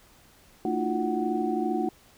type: tone cluster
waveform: sine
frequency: 224.6 / 303.9 / 336.6 / 359.2 / 745 Hz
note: A3 / D#4 / E4 / F4 / F#5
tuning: +36 / -41 / +36 / +49 / +12 cents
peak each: -31 dBFS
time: 0.65-1.89 s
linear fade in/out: 2 ms
effects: pink hiss -57 dBFS RMS until 2.17 s